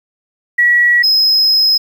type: tone pair in turn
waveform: sine / triangle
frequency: 1929 / 5111 Hz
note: B6 / D#8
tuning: -41 / +46 cents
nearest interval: octave + perfect fourth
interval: 1687 cents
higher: second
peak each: -7 dBFS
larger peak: neither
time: 0.58-1.03 / 1.03-1.78 s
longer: second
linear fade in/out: 10 ms
effects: 7-bit